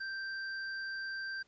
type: tone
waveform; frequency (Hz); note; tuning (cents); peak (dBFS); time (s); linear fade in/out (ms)
square; 1568; G6; 0; -38; 0-1.43; 10
effects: pink hiss -70 dBFS RMS until 1.47 s + resampled to 16000 Hz